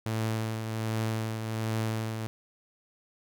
sawtooth tone with tremolo, 111 Hz, A2, 16 cents sharp, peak -23 dBFS, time 0.06-2.27 s, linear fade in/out 0 ms, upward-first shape triangle, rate 1.3 Hz, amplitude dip 50%, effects none

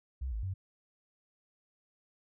sine tone with pitch steps, 65 / 53.9 / 94.5 Hz, C2 / A1 / F#2, -11 / -35 / +37 cents, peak -33 dBFS, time 0.21-0.54 s, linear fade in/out 10 ms, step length 110 ms, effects none

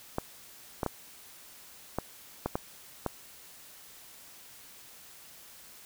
clicks, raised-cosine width 1 ms, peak -15 dBFS, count 7, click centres 0.184 / 0.832 / 0.863 / 1.986 / 2.46 / 2.555 / 3.063 s, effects white hiss -52 dBFS RMS until 5.85 s

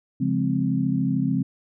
sine chord, Db major seventh, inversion none, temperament equal, 138.59 / 174.61 / 207.7 / 261.6 Hz, Db3 / F3 / Ab3 / C4, 0 / 0 / 0 / 0 cents, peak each -26 / -26 / -27 / -24 dBFS, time 0.2-1.43 s, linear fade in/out 10 ms, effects none

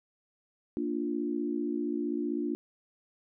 sine chord, Bb major, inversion none, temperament equal, 233.1 / 293.7 / 349.2 Hz, Bb3 / D4 / F4, 0 / 0 / 0 cents, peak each -35 / -32 / -34 dBFS, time 0.77-2.55 s, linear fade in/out 0 ms, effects none

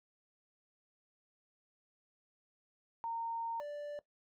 sine / triangle tone pair in turn, 920 / 585.9 Hz, A#5 / D5, -23 / -4 cents, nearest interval minor sixth, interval 781 cents, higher first, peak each -36 / -38 dBFS, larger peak first, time 3.04-3.6 / 3.6-3.99 s, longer first, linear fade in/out 0 ms, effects noise-tail reverb RT60 0.1 s tail -17 dB re dry

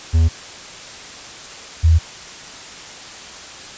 triangle / sine tone pair in turn, 81.4 / 81.4 Hz, E2 / E2, -21 / -21 cents, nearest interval unison, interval 0 cents, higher neither, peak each -8 dBFS, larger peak neither, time 0.13-0.29 / 1.83-1.99 s, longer neither, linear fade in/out 20 ms, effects white hiss -35 dBFS RMS until 3.77 s + resampled to 16000 Hz

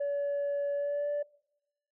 sine tone with pitch glide, 570 to 582.6 Hz, C#5 to D5, +48 to -14 cents, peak -27 dBFS, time 0-1.23 s, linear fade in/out 10 ms, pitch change +38 cents, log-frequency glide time 0.74-1.1 s, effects noise-tail reverb RT60 0.8 s tail -23 dB re dry + tanh soft clip ceiling -27 dBFS

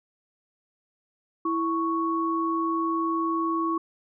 sine tone pair together, 329.6 / 1110 Hz, E4 / C#6, 0 / +2 cents, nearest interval octave + major sixth, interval 2102 cents, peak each -26 dBFS, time 1.45-3.78 s, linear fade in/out 5 ms, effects none

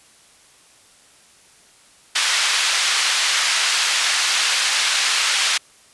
white band-pass noise, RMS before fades -19 dBFS, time 2.15-5.58 s, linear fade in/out 10 ms, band 1300 to 4900 Hz, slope 12 dB/octave, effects white hiss -51 dBFS RMS until 5.93 s + resampled to 24000 Hz

